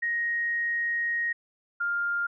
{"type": "tone pair in turn", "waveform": "sine", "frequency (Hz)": [1875, 1402.1], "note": ["A#6", "F6"], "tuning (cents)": [10, 6], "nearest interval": "perfect fourth", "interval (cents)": 504, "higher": "first", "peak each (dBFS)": -25, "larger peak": "neither", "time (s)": [[0.02, 1.33], [1.8, 2.27]], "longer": "first", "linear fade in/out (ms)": 10, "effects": []}